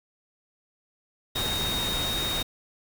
sine tone in noise, 3726 Hz, A#7, 2 cents flat, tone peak -28 dBFS, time 1.35-2.43 s, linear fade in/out 10 ms, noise pink, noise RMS -31 dBFS, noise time 1.35-2.43 s, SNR 0 dB, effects none

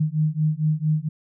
sine beating tone pair, 152.3 / 156.7 Hz, D#3 / D#3, -37 / +13 cents, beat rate 4.4 Hz, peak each -22 dBFS, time 0-1.09 s, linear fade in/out 10 ms, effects none

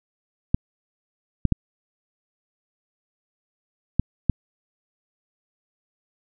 clicks, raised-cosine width 5 ms, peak -5 dBFS, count 5, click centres 0.545 / 1.453 / 1.523 / 3.996 / 4.297 s, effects none

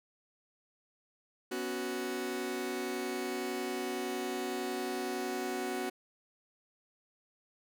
sawtooth chord, B suspended second, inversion none, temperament just, 246.9 / 277.8 / 370.4 Hz, B3 / C#4 / F#4, 0 / +4 / +2 cents, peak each -36 / -37 / -32 dBFS, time 1.51-5.9 s, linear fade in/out 10 ms, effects none

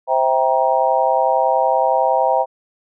sine chord, C dominant seventh, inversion none, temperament just, 523.3 / 654.1 / 784.9 / 941.9 Hz, C5 / E5 / G5 / Bb5, 0 / -14 / +2 / +18 cents, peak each -19 / -19 / -18 / -19 dBFS, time 0.07-2.46 s, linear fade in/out 50 ms, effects none

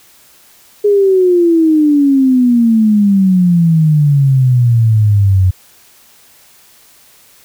sine exponential sweep, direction down, 417 to 91.1 Hz, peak -6 dBFS, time 0.84-5.51 s, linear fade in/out 10 ms, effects white hiss -45 dBFS RMS until 7.44 s

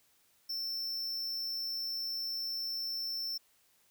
square tone, 5370 Hz, E8, 31 cents sharp, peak -35 dBFS, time 0.49-3.38 s, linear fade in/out 10 ms, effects white hiss -69 dBFS RMS until 3.9 s

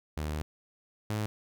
sawtooth tone pair in turn, 76.1 / 106.63 Hz, D#2 / G#2, -38 / +46 cents, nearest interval tritone, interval 584 cents, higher second, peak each -28 / -26 dBFS, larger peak second, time 0.17-0.42 / 1.1-1.26 s, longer first, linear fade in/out 0 ms, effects none

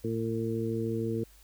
harmonic tone, 113.3 Hz, A#2, 49 cents flat, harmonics 1 / 2 / 3 / 4, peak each -34 / -34 / -34 / -34 dBFS, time 0.04-1.24 s, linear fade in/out 5 ms, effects added 50 Hz sine -56 dBFS peak until 1.43 s + white hiss -60 dBFS RMS until 1.43 s

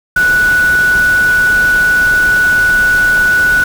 sine tone in noise, 1477 Hz, F#6, 3 cents flat, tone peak -7 dBFS, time 0.16-3.64 s, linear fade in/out 5 ms, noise pink, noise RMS -23 dBFS, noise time 0.16-3.64 s, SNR +13 dB, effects none

